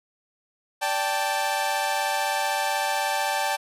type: chord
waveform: sawtooth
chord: D suspended fourth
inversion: none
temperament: equal with one note detuned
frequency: 582.3 / 784 / 880 Hz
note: D5 / G5 / A5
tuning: -15 / 0 / 0 cents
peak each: -27 / -23 / -23 dBFS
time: 0.81-3.57 s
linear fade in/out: 20 ms
effects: resampled to 32000 Hz